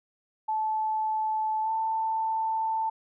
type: tone with pitch glide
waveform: sine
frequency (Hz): 870 to 887.8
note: A5 to A5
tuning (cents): -20 to +15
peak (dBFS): -25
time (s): 0.48-2.9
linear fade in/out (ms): 10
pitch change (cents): +35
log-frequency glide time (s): 1.62-1.7
effects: none